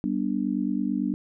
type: chord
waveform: sine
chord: G major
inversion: none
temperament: just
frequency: 196 / 245 / 294 Hz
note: G3 / B3 / D4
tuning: 0 / -14 / +2 cents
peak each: -28 dBFS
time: 0.04-1.14 s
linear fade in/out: 0 ms
effects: none